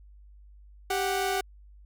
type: tone pair together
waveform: sawtooth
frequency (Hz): 392 / 738.7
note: G4 / F#5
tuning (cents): 0 / -3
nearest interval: major seventh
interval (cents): 1097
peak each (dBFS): -25 / -25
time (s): 0.9-1.41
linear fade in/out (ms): 5
effects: added 50 Hz sine -49 dBFS peak until 1.85 s